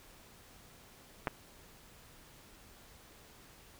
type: clicks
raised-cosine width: 0.5 ms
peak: -16 / -27 dBFS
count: 2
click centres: 1.272 / 1.279 s
effects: pink hiss -58 dBFS RMS until 3.79 s